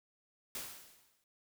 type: noise with exponential decay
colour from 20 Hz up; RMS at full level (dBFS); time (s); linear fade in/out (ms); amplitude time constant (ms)
white; -40; 0.55-1.24; 1; 150
effects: none